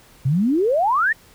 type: exponential sweep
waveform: sine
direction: up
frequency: 123.47 to 1900 Hz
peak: -15 dBFS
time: 0.25-1.13 s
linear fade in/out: 10 ms
effects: pink hiss -50 dBFS RMS until 1.34 s